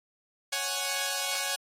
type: chord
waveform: 5% pulse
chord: C# suspended fourth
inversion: none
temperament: equal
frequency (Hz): 554.4 / 740 / 830.6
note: C#5 / F#5 / G#5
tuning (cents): 0 / 0 / 0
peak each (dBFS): -22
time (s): 0.52-1.56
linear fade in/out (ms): 10
effects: AAC 48 kbps